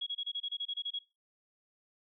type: tone bursts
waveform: sine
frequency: 3322 Hz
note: G#7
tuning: in tune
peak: -33 dBFS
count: 12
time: 0.01-0.991 s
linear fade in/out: 10 ms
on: 57 ms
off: 27 ms
effects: noise-tail reverb RT60 0.3 s tail -22 dB re dry